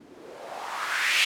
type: noise with low-pass filter sweep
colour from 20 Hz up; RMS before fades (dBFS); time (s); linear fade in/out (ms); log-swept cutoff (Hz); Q
violet; -29; 0-1.25; 10; 250 to 2800; 2.9
effects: none